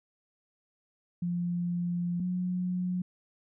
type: tone pair in turn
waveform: sine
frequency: 174.61 / 180.9 Hz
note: F3 / F#3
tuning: 0 / -39 cents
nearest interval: minor second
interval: 61 cents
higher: second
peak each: -28 dBFS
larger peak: neither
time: 1.22-2.2 / 2.2-3.02 s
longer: first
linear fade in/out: 5 ms
effects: none